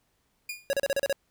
sawtooth tone with exponential decay, 2432 Hz, D#7, 40 cents flat, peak -27 dBFS, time 0.49-0.7 s, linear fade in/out 5 ms, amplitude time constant 45 ms
square tone bursts, 554.4 Hz, C#5, in tune, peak -24 dBFS, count 7, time 0.7-1.127 s, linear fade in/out 0 ms, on 31 ms, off 35 ms
effects pink hiss -72 dBFS RMS until 1.3 s

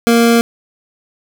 25% pulse tone, 233.1 Hz, A#3, in tune, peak -4 dBFS, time 0.07-0.41 s, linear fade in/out 0 ms, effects none

